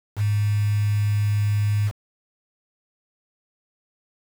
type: tone with quantisation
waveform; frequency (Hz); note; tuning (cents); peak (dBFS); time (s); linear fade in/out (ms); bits
sine; 103.83; G#2; 0; -18; 0.16-1.92; 50; 6
effects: none

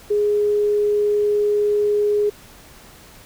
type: tone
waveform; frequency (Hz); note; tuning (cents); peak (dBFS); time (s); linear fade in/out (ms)
sine; 415.3; G#4; 0; -15; 0.1-2.3; 10
effects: pink hiss -45 dBFS RMS until 3.25 s

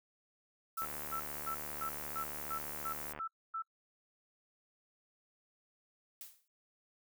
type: tone bursts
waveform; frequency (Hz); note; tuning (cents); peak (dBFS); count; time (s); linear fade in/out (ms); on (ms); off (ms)
sine; 1324; E6; +7; -36; 9; 0.77-3.624; 10; 86; 260
type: noise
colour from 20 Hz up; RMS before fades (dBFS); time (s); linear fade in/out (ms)
violet; -44; 0.77-3.13; 5
type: click train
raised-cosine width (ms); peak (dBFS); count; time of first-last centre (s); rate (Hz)
0.5; -30; 178; 0.82-3.189; 74.7
type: noise with exponential decay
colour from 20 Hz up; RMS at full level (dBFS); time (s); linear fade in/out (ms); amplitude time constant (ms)
blue; -45; 6.21-6.48; 1; 58
effects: noise-tail reverb RT60 0.1 s tail -25 dB re dry

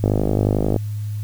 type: click train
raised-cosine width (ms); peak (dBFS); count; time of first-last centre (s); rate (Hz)
2; -5; 38; 0.04-0.763; 51.2
effects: added 105 Hz sine -23 dBFS peak until 1.23 s + white hiss -49 dBFS RMS until 1.23 s

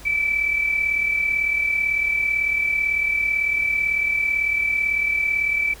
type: tone pair together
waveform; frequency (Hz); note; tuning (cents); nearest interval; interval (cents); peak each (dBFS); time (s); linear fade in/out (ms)
sine; 2311 / 2349; D7 / D7; -28 / 0; unison; 28; -19 / -27; 0.05-5.74; 10
effects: added 50 Hz sine -42 dBFS peak until 5.8 s + pink hiss -44 dBFS RMS until 5.8 s

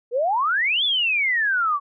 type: exponential two-way sweep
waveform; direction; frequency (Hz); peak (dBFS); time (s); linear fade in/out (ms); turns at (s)
sine; up then down; 456.6 to 3538 to 1112; -18; 0.11-1.8; 50; 0.84
effects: none

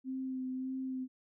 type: tone with vibrato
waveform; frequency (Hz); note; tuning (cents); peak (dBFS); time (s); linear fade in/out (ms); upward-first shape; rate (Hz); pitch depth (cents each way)
sine; 260; C4; -11; -35; 0.04-1.08; 50; sine; 1.7; 18
effects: none

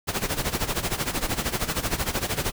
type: noise with tremolo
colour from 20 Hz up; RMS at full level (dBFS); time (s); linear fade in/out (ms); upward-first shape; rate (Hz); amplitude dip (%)
pink; -24; 0.07-2.52; 20; sine; 13; 80
effects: none

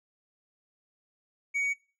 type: tone with tanh clipping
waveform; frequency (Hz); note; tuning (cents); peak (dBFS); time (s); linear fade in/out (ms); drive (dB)
sine; 2246; C#7; +22; -27; 1.54-1.74; 20; 4
effects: noise-tail reverb RT60 0.4 s tail -21 dB re dry

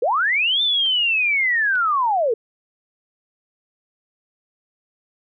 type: linear two-way sweep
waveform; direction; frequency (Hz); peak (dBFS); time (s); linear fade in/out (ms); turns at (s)
sine; up then down; 422.8 to 3589 to 422.8; -16; 0.02-2.34; 5; 0.62
type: clicks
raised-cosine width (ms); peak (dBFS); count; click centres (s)
0.3; -25; 2; 0.862 / 1.755
effects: none

